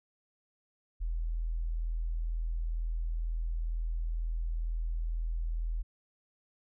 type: tone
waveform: sine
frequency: 41.06 Hz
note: E1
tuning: 6 cents flat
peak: -30 dBFS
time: 1-5.83 s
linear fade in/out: 20 ms
effects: none